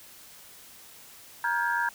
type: tone cluster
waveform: sine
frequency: 944 / 1409 / 1592 / 1680 Hz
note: A#5 / F6 / G6 / G#6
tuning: +22 / +15 / +26 / +19 cents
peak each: -28 / -34 / -29 / -32 dBFS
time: 1.44-1.89 s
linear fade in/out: 2 ms
effects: white hiss -50 dBFS RMS until 1.94 s